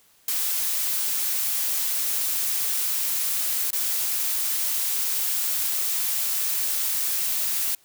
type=noise with dropouts; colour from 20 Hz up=blue; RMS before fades=-25 dBFS; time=0.28-7.75 s; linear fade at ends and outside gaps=2 ms; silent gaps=3.706-3.73 s; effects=white hiss -59 dBFS RMS until 7.84 s